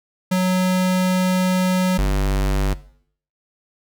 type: tone pair in turn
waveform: square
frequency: 184.4 / 48.84 Hz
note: F#3 / G1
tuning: -6 / -6 cents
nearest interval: octave + major seventh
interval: 2300 cents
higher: first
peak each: -16 dBFS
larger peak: neither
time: 0.31-1.98 / 1.98-2.74 s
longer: first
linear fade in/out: 10 ms
effects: noise-tail reverb RT60 0.6 s tail -18 dB re dry